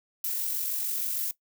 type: noise with amplitude modulation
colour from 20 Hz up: violet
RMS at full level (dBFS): -29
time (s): 0.24-1.31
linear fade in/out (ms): 2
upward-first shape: sine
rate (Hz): 46.4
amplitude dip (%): 30
effects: noise-tail reverb RT60 0.1 s tail -18 dB re dry